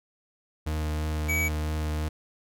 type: tone with vibrato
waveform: 40% pulse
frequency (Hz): 77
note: D#2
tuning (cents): -17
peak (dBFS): -26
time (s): 0.66-2.09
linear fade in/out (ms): 10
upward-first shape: triangle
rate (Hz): 3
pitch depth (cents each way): 15
type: tone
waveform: square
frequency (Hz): 2273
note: C#7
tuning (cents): +43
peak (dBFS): -26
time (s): 1.28-1.49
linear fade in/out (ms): 20
effects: none